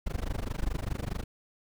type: noise with amplitude modulation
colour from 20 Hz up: brown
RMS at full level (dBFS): -28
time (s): 0.06-1.24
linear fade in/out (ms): 10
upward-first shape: sine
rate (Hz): 24.8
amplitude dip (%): 100
effects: none